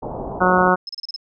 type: low-pass noise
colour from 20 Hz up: white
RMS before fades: -29 dBFS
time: 0.02-0.7 s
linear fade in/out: 10 ms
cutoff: 930 Hz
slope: 48 dB/octave
type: harmonic tone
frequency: 182.6 Hz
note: F#3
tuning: 23 cents flat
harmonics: 1 / 2 / 3 / 4 / 5 / 6 / 7 / 8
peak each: -21 / -21 / -21 / -21 / -21 / -21 / -21 / -21 dBFS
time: 0.4-0.76 s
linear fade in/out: 20 ms
type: tone bursts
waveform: sine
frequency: 5170 Hz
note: E8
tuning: 34 cents flat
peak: -27 dBFS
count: 6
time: 0.87-1.162 s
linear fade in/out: 2 ms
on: 22 ms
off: 32 ms
effects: none